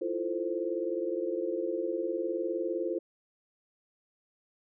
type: chord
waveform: sine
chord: F major seventh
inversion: third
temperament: equal with one note detuned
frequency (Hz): 329.6 / 349.2 / 444.1 / 523.3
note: E4 / F4 / A4 / C5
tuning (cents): 0 / 0 / +16 / 0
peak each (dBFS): -37 / -33 / -36 / -35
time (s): 0.01-2.99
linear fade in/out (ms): 10
effects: none